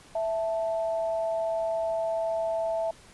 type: tone pair together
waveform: sine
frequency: 658.8 / 880 Hz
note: E5 / A5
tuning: -1 / 0 cents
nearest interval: perfect fourth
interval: 501 cents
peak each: -26 / -35 dBFS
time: 0.15-2.91 s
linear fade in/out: 5 ms
effects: pink hiss -53 dBFS RMS until 3.13 s + resampled to 24000 Hz